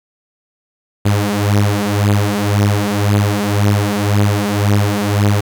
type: beating tone pair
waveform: sawtooth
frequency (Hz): 101.6 / 103.5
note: G#2 / G#2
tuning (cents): -38 / -5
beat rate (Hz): 1.9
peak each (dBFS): -11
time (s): 1.05-5.41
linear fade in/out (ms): 10
effects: 7-bit